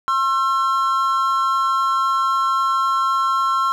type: tone pair together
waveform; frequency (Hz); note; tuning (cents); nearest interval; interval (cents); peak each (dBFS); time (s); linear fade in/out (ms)
triangle; 1070 / 1348.1; C6 / E6; +38 / +38; major third; 400; -17; 0.08-3.72; 0
effects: none